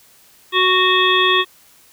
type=harmonic tone with a mistuned harmonic; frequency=370 Hz; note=F#4; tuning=in tune; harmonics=1 / 3 / 5 / 7 / 9 / 10; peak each=-19 / -17 / -19 / -21 / -18 / -22 dBFS; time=0.52-1.45 s; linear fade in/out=50 ms; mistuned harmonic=10; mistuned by=-45 cents; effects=white hiss -50 dBFS RMS until 1.92 s